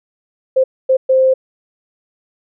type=tone bursts at uneven times; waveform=sine; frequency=523.3 Hz; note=C5; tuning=in tune; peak=-8 dBFS; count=3; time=0.56-0.64 / 0.89-0.97 / 1.09-1.34 s; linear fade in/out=10 ms; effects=none